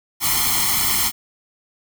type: noise with comb filter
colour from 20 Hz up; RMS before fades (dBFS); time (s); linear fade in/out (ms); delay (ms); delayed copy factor
white; -19; 0.2-1.12; 50; 0.94; +0.95
effects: none